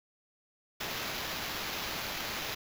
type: noise with sample-and-hold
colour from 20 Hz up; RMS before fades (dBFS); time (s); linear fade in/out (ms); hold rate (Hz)
white; -37; 0.8-2.55; 10; 8820
effects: none